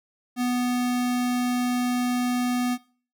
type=tone; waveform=square; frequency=246.9 Hz; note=B3; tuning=in tune; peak=-23 dBFS; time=0.36-2.78 s; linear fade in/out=50 ms; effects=noise-tail reverb RT60 0.4 s tail -19 dB re dry